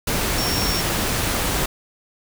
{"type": "tone in noise", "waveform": "sine", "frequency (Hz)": 5490, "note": "F8", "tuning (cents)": -31, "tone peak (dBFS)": -25, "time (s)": [0.38, 0.81], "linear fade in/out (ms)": 5, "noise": "pink", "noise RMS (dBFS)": -22, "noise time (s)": [0.07, 1.66], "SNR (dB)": -6, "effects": []}